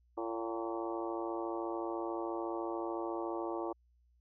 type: harmonic tone with a mistuned harmonic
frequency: 113.9 Hz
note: A#2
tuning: 40 cents flat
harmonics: 3 / 4 / 5 / 6 / 7 / 8 / 9 / 10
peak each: -38 / -44 / -43 / -46 / -46 / -45 / -51 / -47 dBFS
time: 0.17-3.73 s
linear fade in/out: 10 ms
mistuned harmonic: 6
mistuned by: +62 cents
effects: added 60 Hz sine -66 dBFS peak until 4.2 s